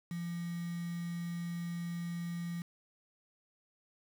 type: tone with quantisation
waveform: sine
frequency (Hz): 171.5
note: F3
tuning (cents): -31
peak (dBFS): -36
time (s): 0.11-2.62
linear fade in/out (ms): 2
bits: 8
effects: none